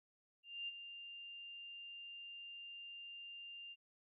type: tone with ADSR envelope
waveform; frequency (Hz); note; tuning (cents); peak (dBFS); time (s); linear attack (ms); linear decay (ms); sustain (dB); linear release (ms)
sine; 2794; F7; 0; -40; 0.43-3.76; 250; 26; -9; 42
effects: none